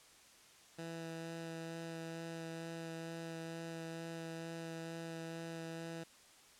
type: tone with vibrato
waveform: 15% pulse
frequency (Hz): 164.81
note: E3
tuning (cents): 0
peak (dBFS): -37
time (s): 0.78-6.04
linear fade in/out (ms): 10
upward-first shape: sine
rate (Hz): 2.2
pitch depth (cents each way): 9
effects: white hiss -62 dBFS RMS until 6.59 s + low-pass 9000 Hz 12 dB/octave